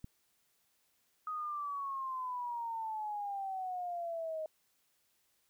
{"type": "click", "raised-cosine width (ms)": 5, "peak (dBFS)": -31, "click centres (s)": 0.044}
{"type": "exponential sweep", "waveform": "sine", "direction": "down", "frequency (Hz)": [1259, 622.3], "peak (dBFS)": -36, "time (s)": [1.27, 4.46], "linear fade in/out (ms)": 2}
{"effects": ["white hiss -75 dBFS RMS until 5.49 s"]}